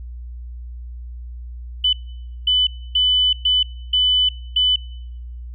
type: tone bursts at uneven times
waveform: sine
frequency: 3000 Hz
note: F#7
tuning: 23 cents sharp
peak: -13 dBFS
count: 6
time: 1.84-1.93 / 2.47-2.67 / 2.95-3.33 / 3.45-3.63 / 3.93-4.29 / 4.56-4.76 s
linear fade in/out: 5 ms
effects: noise-tail reverb RT60 0.9 s tail -26 dB re dry + added 60 Hz sine -30 dBFS peak until 5.54 s